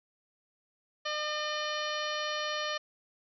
harmonic tone with a mistuned harmonic, 604 Hz, D5, 48 cents sharp, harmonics 1 / 2 / 3 / 4 / 5 / 6 / 7 / 8 / 9, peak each -37 / -37 / -38 / -44 / -39 / -45 / -42 / -47 / -46 dBFS, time 1.05-2.78 s, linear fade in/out 10 ms, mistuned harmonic 9, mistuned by +60 cents, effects none

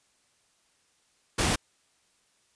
pink noise, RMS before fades -25 dBFS, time 1.38-1.56 s, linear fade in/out 10 ms, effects white hiss -68 dBFS RMS until 2.55 s + resampled to 22050 Hz

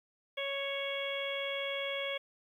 harmonic tone, 554.4 Hz, C#5, in tune, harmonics 1 / 2 / 3 / 4 / 5 / 6, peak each -37 / -46 / -46 / -39 / -45 / -40 dBFS, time 0.37-2.18 s, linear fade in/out 10 ms, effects 11-bit

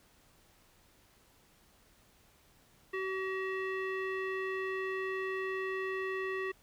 square tone with low-pass filter, 380.3 Hz, F#4, 48 cents sharp, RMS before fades -36 dBFS, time 2.93-6.52 s, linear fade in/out 10 ms, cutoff 2200 Hz, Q 5.6, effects pink hiss -65 dBFS RMS until 6.62 s

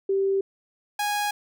sine / sawtooth tone pair in turn, 390 / 826.4 Hz, G4 / G#5, -9 / -9 cents, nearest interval octave + minor second, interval 1300 cents, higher second, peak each -20 dBFS, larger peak neither, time 0.09-0.41 / 0.99-1.31 s, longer neither, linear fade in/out 5 ms, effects none

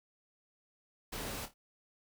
pink noise with echo, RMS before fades -41 dBFS, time 1.12-1.46 s, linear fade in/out 10 ms, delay 27 ms, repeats 3, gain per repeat -10 dB, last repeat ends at 1.541 s, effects none

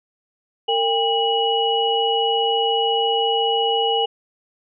sine tone cluster, 456.3 / 802 / 2921 Hz, A#4 / G5 / F#7, -37 / +39 / -23 cents, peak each -21 / -21 / -21 dBFS, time 0.68-4.06 s, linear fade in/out 10 ms, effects none

